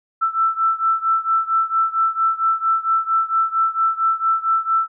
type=beating tone pair; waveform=sine; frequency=1327 / 1331.4 Hz; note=E6 / E6; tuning=+11 / +17 cents; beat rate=4.4 Hz; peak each=-18 / -20 dBFS; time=0.21-4.88 s; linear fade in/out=20 ms; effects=none